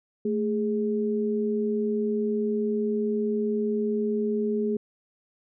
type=tone pair together; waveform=sine; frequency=220 / 415.3 Hz; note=A3 / G#4; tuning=0 / 0 cents; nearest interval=major seventh; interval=1100 cents; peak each=-26 dBFS; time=0.25-4.77 s; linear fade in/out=5 ms; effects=none